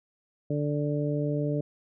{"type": "harmonic tone", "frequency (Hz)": 146.83, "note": "D3", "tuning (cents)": 0, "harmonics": [1, 2, 3, 4], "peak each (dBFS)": [-28, -31, -33, -34], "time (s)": [0.5, 1.61], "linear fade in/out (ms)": 5, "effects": []}